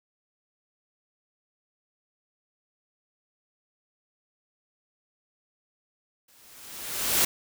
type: noise with exponential growth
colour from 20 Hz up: white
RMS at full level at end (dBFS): -20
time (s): 6.28-7.25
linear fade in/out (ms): 5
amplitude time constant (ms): 210
effects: none